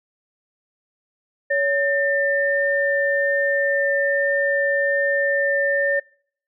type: tone pair together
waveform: sine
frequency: 561 / 1799.7 Hz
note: C#5 / A6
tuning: +21 / +39 cents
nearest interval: octave + minor sixth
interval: 2018 cents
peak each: -20 dBFS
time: 1.5-6 s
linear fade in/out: 10 ms
effects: noise-tail reverb RT60 0.6 s tail -26 dB re dry